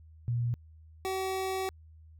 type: tone pair in turn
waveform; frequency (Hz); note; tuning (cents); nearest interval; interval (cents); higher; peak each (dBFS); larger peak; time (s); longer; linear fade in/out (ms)
sine / 25% pulse; 119.4 / 379.9; A#2 / F#4; +42 / +46; octave + minor sixth; 2004; second; -27; neither; 0.28-0.54 / 1.05-1.69; second; 0
effects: added 79 Hz sine -51 dBFS peak until 2.19 s